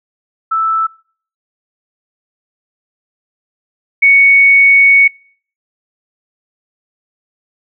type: tone pair in turn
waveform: sine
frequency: 1318.5 / 2225 Hz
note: E6 / C#7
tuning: 0 / +6 cents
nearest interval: major sixth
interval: 906 cents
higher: second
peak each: -11 / -4 dBFS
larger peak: second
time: 0.51-0.87 / 4.02-5.08 s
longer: second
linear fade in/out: 10 ms
effects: noise-tail reverb RT60 0.5 s tail -25 dB re dry

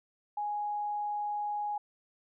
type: tone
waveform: sine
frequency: 830.6 Hz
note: G#5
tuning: in tune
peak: -31 dBFS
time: 0.37-1.78 s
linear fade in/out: 5 ms
effects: none

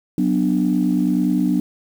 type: chord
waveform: sine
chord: B minor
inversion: second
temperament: just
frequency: 185.21 / 246.9 / 296.3 Hz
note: F#3 / B3 / D4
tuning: +2 / 0 / +15 cents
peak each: -19 dBFS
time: 0.18-1.6 s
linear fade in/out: 2 ms
effects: tanh soft clip ceiling -7 dBFS + 7-bit

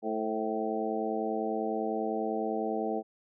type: harmonic tone with a mistuned harmonic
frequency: 110 Hz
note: A2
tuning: in tune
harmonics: 2 / 3 / 4 / 5 / 6 / 7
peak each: -36 / -36 / -34 / -39 / -37 / -36 dBFS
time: 0.02-3.03 s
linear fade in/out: 50 ms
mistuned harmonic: 5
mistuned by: -50 cents
effects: none

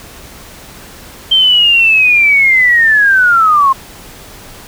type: linear sweep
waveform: sine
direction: down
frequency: 3147 to 1051 Hz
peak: -5 dBFS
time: 1.31-3.73 s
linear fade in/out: 10 ms
effects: pink hiss -34 dBFS RMS until 4.67 s

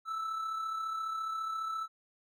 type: tone with amplitude modulation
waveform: triangle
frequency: 1316 Hz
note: E6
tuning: 3 cents flat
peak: -30 dBFS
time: 0.05-1.88 s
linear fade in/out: 50 ms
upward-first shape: sine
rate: 34.6 Hz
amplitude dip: 40%
effects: none

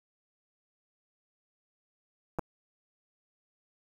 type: clicks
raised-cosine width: 1 ms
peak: -18 dBFS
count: 2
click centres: 2.387 / 2.393 s
effects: 8-bit

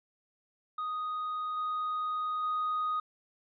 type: tone with level steps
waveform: triangle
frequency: 1244.5 Hz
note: D#6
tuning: in tune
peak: -30 / -28 / -26 dBFS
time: 0.78-3 s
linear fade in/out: 5 ms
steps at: 1.57 / 2.43 s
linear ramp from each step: 2 ms
effects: tanh soft clip ceiling -24 dBFS + resampled to 11025 Hz

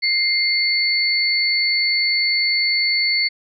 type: tone pair together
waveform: sine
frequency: 2100 / 4450 Hz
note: C7 / C#8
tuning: +6 / +6 cents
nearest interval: octave + minor second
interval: 1300 cents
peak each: -19 / -18 dBFS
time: 0.02-3.29 s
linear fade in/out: 20 ms
effects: none

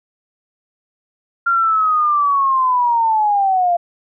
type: linear sweep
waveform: sine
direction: down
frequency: 1392 to 684 Hz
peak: -12 dBFS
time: 1.46-3.77 s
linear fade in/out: 10 ms
effects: none

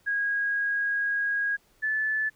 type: tone pair in turn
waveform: sine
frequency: 1642 / 1739.6 Hz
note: G#6 / A6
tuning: -20 / -20 cents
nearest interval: minor second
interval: 100 cents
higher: second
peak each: -24 dBFS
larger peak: neither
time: 0.06-1.57 / 1.82-2.3 s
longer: first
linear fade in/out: 20 ms
effects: pink hiss -64 dBFS RMS until 2.35 s

